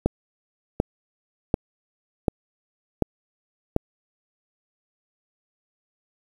click train, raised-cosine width 2 ms, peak -5 dBFS, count 6, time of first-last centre 0.06-3.764 s, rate 1.35 Hz, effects 7-bit

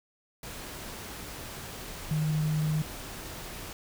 sine tone in noise, 154.2 Hz, D#3, 15 cents flat, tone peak -25 dBFS, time 2.11-2.82 s, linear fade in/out 2 ms, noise pink, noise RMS -41 dBFS, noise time 0.43-3.73 s, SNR +13 dB, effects none

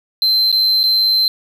triangle tone with dropouts, 4101 Hz, C8, 36 cents flat, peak -10 dBFS, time 0.22-1.28 s, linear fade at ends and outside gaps 1 ms, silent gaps 0.517-0.526 / 0.832-0.838 s, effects none

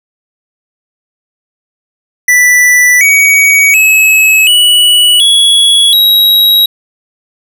square tone with pitch steps, 1975.5 / 2256 / 2577 / 2943 / 3361 / 3839 Hz, B6 / C#7 / E7 / F#7 / G#7 / B7, 0 / +30 / -40 / -10 / +20 / -50 cents, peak -4 dBFS, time 2.28-6.66 s, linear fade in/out 5 ms, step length 730 ms, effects none

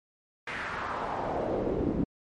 brown noise with band-pass filter sweep, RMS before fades -31 dBFS, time 0.47-2.04 s, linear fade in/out 5 ms, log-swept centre 2000 to 280 Hz, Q 2.3, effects MP3 48 kbps

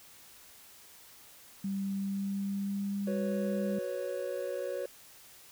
sine tone with pitch glide, 196 to 200.8 Hz, G3 to G3, 0 to +42 cents, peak -31 dBFS, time 1.64-3.79 s, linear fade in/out 5 ms, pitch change +42 cents, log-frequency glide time 1.89-3.23 s
triangle chord, F# suspended fourth, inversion none, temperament equal, 370 / 493.9 / 554.4 Hz, F#4 / B4 / C#5, 0 / 0 / 0 cents, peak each -38 / -36 / -34 dBFS, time 3.07-4.86 s, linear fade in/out 5 ms
effects white hiss -55 dBFS RMS until 5.51 s

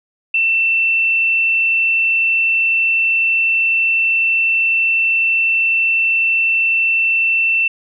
sine tone, 2682 Hz, E7, 29 cents sharp, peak -12 dBFS, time 0.34-7.68 s, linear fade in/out 5 ms, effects none

